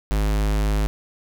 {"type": "tone", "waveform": "square", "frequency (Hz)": 51.91, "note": "G#1", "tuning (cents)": 0, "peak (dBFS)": -19, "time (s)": [0.11, 0.87], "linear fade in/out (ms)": 0, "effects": []}